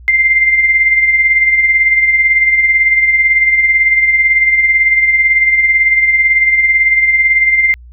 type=tone with tremolo; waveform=sine; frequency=2093 Hz; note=C7; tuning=in tune; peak=-5 dBFS; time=0.08-7.74 s; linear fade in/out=0 ms; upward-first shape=sine; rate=18 Hz; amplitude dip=50%; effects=added 60 Hz sine -33 dBFS peak until 7.92 s